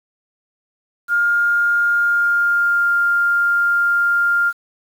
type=tone with pitch glide; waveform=sine; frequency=1411 to 1400.4 Hz; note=F6 to F6; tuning=+17 to +4 cents; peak=-13 dBFS; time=1.08-4.53 s; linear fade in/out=50 ms; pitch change=-13 cents; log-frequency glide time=1.93-2.9 s; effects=7-bit